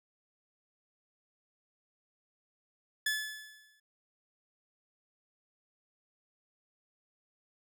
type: tone with exponential decay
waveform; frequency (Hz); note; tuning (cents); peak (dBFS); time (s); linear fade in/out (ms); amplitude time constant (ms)
sawtooth; 1724; A6; -36; -24; 3.06-3.8; 5; 160
effects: none